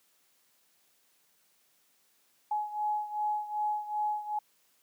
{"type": "beating tone pair", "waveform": "sine", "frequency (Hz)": [842, 844.6], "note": ["G#5", "G#5"], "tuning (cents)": [24, 29], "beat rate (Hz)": 2.6, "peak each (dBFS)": [-31, -35], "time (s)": [2.51, 4.39], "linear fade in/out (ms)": 5, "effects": ["white hiss -69 dBFS RMS until 4.82 s", "high-pass 150 Hz 12 dB/octave"]}